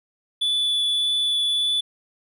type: tone with vibrato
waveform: triangle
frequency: 3458 Hz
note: A7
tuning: 31 cents flat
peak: -18 dBFS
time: 0.41-1.81 s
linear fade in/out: 10 ms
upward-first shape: triangle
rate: 1.7 Hz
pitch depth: 8 cents each way
effects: none